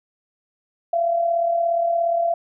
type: tone with amplitude modulation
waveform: sine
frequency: 680 Hz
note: F5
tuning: 46 cents flat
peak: -15 dBFS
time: 0.93-2.34 s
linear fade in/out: 5 ms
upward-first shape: sine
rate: 37.1 Hz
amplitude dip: 50%
effects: none